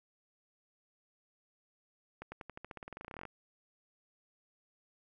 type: accelerating click train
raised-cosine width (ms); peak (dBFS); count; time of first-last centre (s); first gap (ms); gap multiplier
0.5; -29; 22; 2.22-3.253; 100; 0.92
effects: none